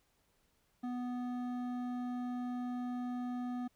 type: tone with hard clipping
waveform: triangle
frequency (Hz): 246.9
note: B3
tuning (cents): 0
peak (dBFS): -38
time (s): 0.83-3.68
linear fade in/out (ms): 10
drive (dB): 14
effects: pink hiss -75 dBFS RMS until 3.75 s